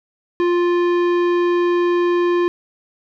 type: tone with tanh clipping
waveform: sine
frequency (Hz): 350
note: F4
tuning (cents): +4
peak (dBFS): -16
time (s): 0.4-2.48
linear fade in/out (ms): 0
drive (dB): 15
effects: none

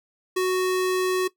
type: tone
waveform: square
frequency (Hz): 370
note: F#4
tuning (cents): 0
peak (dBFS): -21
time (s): 0.36-1.28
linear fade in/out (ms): 10
effects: noise-tail reverb RT60 0.1 s tail -17 dB re dry

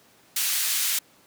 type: band-pass noise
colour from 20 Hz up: white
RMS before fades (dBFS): -25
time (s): 0.36-0.99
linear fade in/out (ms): 5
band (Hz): 1900 to 16000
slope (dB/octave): 12
effects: pink hiss -57 dBFS RMS until 1.26 s + high-pass 150 Hz 12 dB/octave

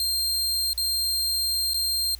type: tone with dropouts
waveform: sawtooth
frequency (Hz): 4186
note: C8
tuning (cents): 0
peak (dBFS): -20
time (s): 0-2.15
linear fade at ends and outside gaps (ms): 1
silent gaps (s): 0.732-0.777 / 1.735-1.743
effects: added 60 Hz sine -41 dBFS peak until 2.19 s + white hiss -52 dBFS RMS until 2.19 s

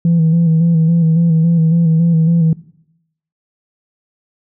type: tone with vibrato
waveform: sine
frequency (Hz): 164.81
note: E3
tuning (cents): 0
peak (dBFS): -7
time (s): 0.05-2.53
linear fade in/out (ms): 2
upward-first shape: square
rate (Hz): 3.6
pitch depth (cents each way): 41
effects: noise-tail reverb RT60 0.8 s tail -20 dB re dry + tanh soft clip ceiling -6 dBFS

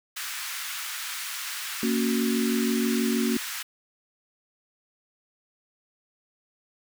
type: high-pass noise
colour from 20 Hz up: pink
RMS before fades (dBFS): -34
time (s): 0.16-3.63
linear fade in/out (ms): 10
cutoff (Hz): 1300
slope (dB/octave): 24
type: chord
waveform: sine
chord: F# major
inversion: first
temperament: just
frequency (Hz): 231.2 / 277.5 / 370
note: A#3 / C#4 / F#4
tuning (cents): -14 / +2 / 0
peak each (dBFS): -24 / -29 / -30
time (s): 1.83-3.37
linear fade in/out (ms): 2
effects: none

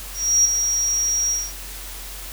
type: tone with ADSR envelope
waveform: sine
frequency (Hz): 5680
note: F8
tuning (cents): +28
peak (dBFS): -11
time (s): 0.13-1.53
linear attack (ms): 320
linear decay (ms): 8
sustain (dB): -7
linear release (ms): 220
effects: added 46 Hz sine -36 dBFS peak until 2.32 s + white hiss -36 dBFS RMS until 2.32 s

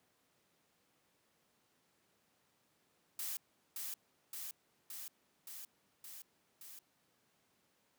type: noise with echo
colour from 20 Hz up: blue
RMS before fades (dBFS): -41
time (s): 3.19-3.37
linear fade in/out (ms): 2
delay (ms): 570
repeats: 6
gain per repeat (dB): -2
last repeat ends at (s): 6.79
effects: pink hiss -75 dBFS RMS until 7.98 s + high-pass 150 Hz 12 dB/octave

